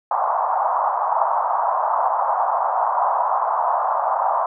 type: band-pass noise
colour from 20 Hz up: white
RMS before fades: -20 dBFS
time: 0.11-4.46 s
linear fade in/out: 2 ms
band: 660 to 1100 Hz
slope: 48 dB/octave
effects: none